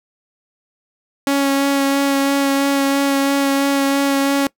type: tone with vibrato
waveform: sawtooth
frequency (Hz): 277.2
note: C#4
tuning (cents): 0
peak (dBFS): -10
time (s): 1.27-4.47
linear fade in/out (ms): 2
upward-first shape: sine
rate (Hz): 3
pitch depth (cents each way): 13
effects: noise-tail reverb RT60 0.1 s tail -22 dB re dry